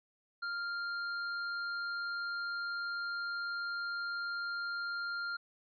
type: tone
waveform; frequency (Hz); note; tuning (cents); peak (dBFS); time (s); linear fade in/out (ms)
square; 1396.9; F6; 0; -36; 0.42-5.37; 10
effects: resampled to 11025 Hz